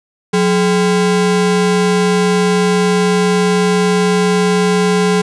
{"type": "ring-modulated tone", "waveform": "square", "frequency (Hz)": 302, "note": "D4", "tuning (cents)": 48, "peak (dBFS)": -8, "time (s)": [0.33, 5.22], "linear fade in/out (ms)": 10, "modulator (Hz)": 121, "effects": ["resampled to 22050 Hz", "7-bit"]}